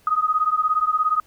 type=beating tone pair; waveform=sine; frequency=1244.5 / 1261.5 Hz; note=D#6 / D#6; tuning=0 / +23 cents; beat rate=17 Hz; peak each=-20 / -21 dBFS; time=0.07-1.2 s; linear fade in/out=2 ms; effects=pink hiss -57 dBFS RMS until 1.26 s